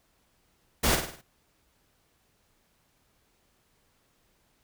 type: noise with echo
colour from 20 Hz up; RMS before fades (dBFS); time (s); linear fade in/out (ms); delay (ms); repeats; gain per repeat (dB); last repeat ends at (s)
pink; -24; 0.83-0.96; 10; 51; 5; -6; 1.215
effects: pink hiss -69 dBFS RMS until 4.63 s